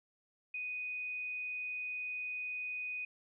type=tone; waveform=sine; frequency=2489 Hz; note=D#7; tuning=in tune; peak=-37 dBFS; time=0.54-3.05 s; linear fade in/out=5 ms; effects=none